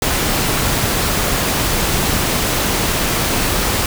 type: noise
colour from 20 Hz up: pink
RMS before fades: -17 dBFS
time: 0.02-3.86 s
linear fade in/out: 2 ms
effects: none